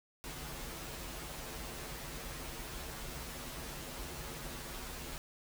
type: noise with comb filter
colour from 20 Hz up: pink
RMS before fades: -44 dBFS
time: 0.24-5.18 s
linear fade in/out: 0 ms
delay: 10 ms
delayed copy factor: -0.95
effects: none